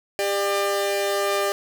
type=tone pair together; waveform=sawtooth; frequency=399.1 / 598 Hz; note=G4 / D5; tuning=+31 / +31 cents; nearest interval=perfect fifth; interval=700 cents; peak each=-20 dBFS; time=0.19-1.52 s; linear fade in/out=0 ms; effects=none